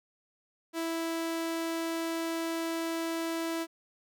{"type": "tone", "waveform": "sawtooth", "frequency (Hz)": 329.6, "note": "E4", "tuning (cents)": 0, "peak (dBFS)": -27, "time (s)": [0.73, 3.67], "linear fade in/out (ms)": 50, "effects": []}